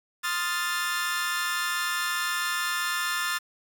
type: chord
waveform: sawtooth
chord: F dominant seventh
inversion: second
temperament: equal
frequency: 1046.5 / 1244.5 / 1396.9 / 1760 Hz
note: C6 / Eb6 / F6 / A6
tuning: 0 / 0 / 0 / 0 cents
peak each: -32 / -30 / -28 / -26 dBFS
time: 0.23-3.39 s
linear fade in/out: 20 ms
effects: 8-bit